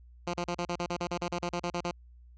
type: tone bursts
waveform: 10% pulse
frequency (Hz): 174.61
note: F3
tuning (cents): 0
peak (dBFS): -22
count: 16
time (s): 0.27-1.912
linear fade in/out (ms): 5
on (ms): 67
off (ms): 38
effects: added 60 Hz sine -51 dBFS peak until 2.37 s + resampled to 16000 Hz